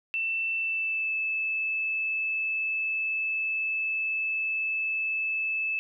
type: tone with pitch glide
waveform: sine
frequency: 2671 to 2618 Hz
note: E7 to E7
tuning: +22 to -13 cents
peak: -26 dBFS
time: 0.14-5.79 s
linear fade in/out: 0 ms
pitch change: -35 cents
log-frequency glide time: 0.57-1.15 s
effects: none